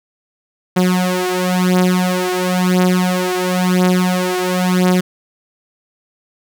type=beating tone pair; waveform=sawtooth; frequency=181.7 / 182.67 Hz; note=F#3 / F#3; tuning=-31 / -22 cents; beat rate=0.97 Hz; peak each=-12 dBFS; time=0.76-5.01 s; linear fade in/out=10 ms; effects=none